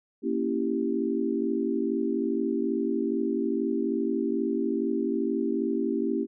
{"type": "chord", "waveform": "sine", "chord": "A# diminished seventh", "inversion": "none", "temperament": "equal", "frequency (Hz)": [233.1, 277.2, 329.6, 392], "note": ["A#3", "C#4", "E4", "G4"], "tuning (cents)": [0, 0, 0, 0], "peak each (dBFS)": -30, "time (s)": [0.22, 6.27], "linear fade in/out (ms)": 50, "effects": []}